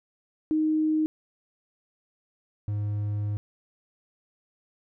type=tone pair in turn; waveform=sine / triangle; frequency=311.1 / 103.82 Hz; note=D#4 / G#2; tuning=0 / 0 cents; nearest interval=octave + perfect fifth; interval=1900 cents; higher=first; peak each=-21 / -24 dBFS; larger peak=first; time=0.51-1.06 / 2.68-3.37 s; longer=second; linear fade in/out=0 ms; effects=none